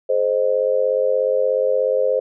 sine tone with amplitude modulation, 523.3 Hz, C5, in tune, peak -11 dBFS, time 0.09-2.2 s, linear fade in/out 10 ms, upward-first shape sine, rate 96.8 Hz, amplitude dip 95%, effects none

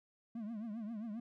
triangle tone with vibrato, 220 Hz, A3, in tune, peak -38 dBFS, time 0.35-1.2 s, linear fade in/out 5 ms, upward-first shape triangle, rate 7.5 Hz, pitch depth 160 cents each way, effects none

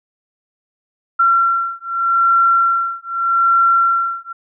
sine beating tone pair, 1363 / 1363.82 Hz, F6 / F6, -43 / -42 cents, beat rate 0.82 Hz, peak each -15 / -15 dBFS, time 1.19-4.33 s, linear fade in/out 10 ms, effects none

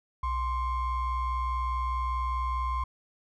triangle ring-modulated tone, 554.4 Hz, C#5, in tune, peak -22 dBFS, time 0.23-2.84 s, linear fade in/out 5 ms, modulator 492 Hz, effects none

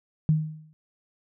sine tone with exponential decay, 155.56 Hz, D#3, in tune, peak -15 dBFS, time 0.29-0.73 s, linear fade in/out 0 ms, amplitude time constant 95 ms, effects none

